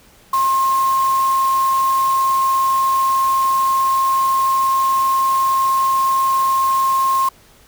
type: tone in noise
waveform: sine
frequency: 1067 Hz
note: C6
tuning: 34 cents sharp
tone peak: -13 dBFS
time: 0.33-7.29 s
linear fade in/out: 5 ms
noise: white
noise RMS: -31 dBFS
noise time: 0.33-7.29 s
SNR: +15 dB
effects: pink hiss -49 dBFS RMS until 7.67 s